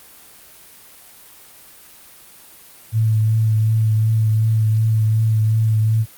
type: tone with vibrato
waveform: sine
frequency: 110 Hz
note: A2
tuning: in tune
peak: -13 dBFS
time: 2.92-6.06 s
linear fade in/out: 50 ms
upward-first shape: triangle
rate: 2.7 Hz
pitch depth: 25 cents each way
effects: white hiss -44 dBFS RMS until 6.17 s + Opus 32 kbps